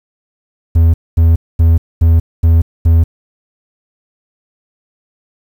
triangle tone bursts, 82.41 Hz, E2, in tune, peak -3 dBFS, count 6, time 0.75-3.04 s, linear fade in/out 10 ms, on 190 ms, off 230 ms, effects 7-bit

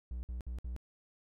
triangle tone bursts, 60.8 Hz, B1, 26 cents flat, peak -35 dBFS, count 4, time 0.11-0.764 s, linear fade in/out 0 ms, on 120 ms, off 58 ms, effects none

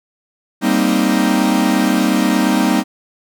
45% pulse chord, C minor seventh, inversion second, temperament equal, 196 / 233.1 / 261.6 / 311.1 Hz, G3 / Bb3 / C4 / Eb4, 0 / 0 / 0 / 0 cents, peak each -18 dBFS, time 0.61-2.84 s, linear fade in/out 50 ms, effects none

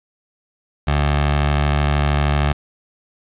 15% pulse tone with notch filter, 73 Hz, D2, 10 cents flat, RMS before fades -17 dBFS, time 0.87-2.53 s, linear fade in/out 10 ms, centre 260 Hz, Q 1, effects resampled to 8000 Hz + 7-bit

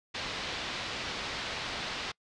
white low-pass noise, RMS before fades -37 dBFS, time 0.14-2.12 s, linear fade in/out 10 ms, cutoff 4400 Hz, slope 24 dB/octave, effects noise-tail reverb RT60 0.1 s tail -26 dB re dry + resampled to 22050 Hz

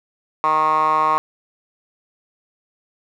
10% pulse tone with band-pass filter, 155.56 Hz, D#3, in tune, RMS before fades -17 dBFS, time 0.44-1.18 s, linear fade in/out 0 ms, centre 1100 Hz, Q 7, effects none

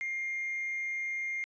triangle tone with amplitude modulation, 2118 Hz, C7, 21 cents sharp, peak -28 dBFS, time 0.01-1.44 s, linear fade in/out 0 ms, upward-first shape sine, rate 272 Hz, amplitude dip 25%, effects tanh soft clip ceiling -28 dBFS + resampled to 16000 Hz

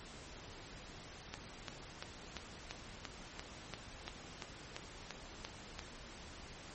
click train, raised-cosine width 0.2 ms, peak -24 dBFS, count 14, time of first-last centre 1.34-5.792 s, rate 2.92 Hz, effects pink hiss -52 dBFS RMS until 6.74 s + MP3 32 kbps

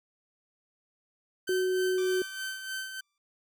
sawtooth tone with tremolo, 1541 Hz, G6, 30 cents flat, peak -29 dBFS, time 1.47-3.01 s, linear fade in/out 10 ms, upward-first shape sine, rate 3.3 Hz, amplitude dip 55%
sine tone, 370.5 Hz, F#4, 2 cents sharp, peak -25 dBFS, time 1.49-2.22 s, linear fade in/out 2 ms
10% pulse tone with exponential decay, 1174 Hz, D6, 1 cent flat, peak -33 dBFS, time 1.98-3.18 s, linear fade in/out 1 ms, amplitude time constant 260 ms
effects none

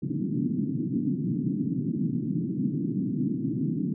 white band-pass noise, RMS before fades -28 dBFS, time 0.02-3.94 s, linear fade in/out 5 ms, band 130 to 300 Hz, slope 48 dB/octave, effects none

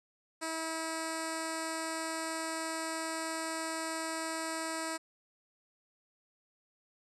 10% pulse tone with low-pass filter, 323.1 Hz, E4, 35 cents flat, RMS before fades -37 dBFS, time 0.41-4.98 s, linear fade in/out 20 ms, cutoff 8700 Hz, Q 3, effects none

